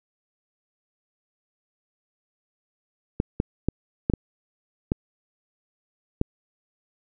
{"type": "clicks", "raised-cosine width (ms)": 3, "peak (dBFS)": -8, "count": 7, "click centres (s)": [3.201, 3.401, 3.686, 4.099, 4.137, 4.919, 6.214], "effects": []}